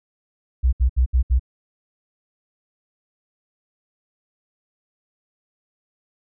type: tone bursts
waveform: sine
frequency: 62.9 Hz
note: B1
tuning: 32 cents sharp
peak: -13 dBFS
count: 5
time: 0.63-1.396 s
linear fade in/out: 20 ms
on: 98 ms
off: 69 ms
effects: none